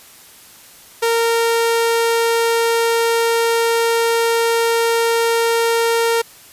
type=tone; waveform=sawtooth; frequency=461.4 Hz; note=A#4; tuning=18 cents flat; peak=-10 dBFS; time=1.02-6.22 s; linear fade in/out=10 ms; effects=white hiss -43 dBFS RMS until 6.52 s + resampled to 32000 Hz